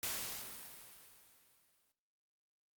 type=noise with exponential decay; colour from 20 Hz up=white; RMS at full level=-38 dBFS; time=0.03-1.92 s; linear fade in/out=1 ms; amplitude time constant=410 ms; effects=noise-tail reverb RT60 1.0 s tail -19 dB re dry + Opus 48 kbps